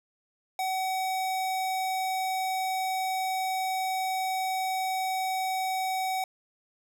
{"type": "tone", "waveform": "square", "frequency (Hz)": 755, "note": "F#5", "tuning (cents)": 35, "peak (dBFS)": -28, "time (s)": [0.59, 6.24], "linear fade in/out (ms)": 2, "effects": []}